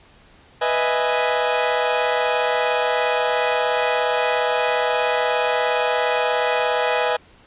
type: chord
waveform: sawtooth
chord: E major seventh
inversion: second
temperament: equal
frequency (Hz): 493.9 / 622.3 / 659.3 / 830.6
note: B4 / D#5 / E5 / G#5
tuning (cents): 0 / 0 / 0 / 0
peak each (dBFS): -18 / -20 / -23 / -19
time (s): 0.61-7.17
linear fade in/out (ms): 10
effects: pink hiss -51 dBFS RMS until 7.46 s + resampled to 8000 Hz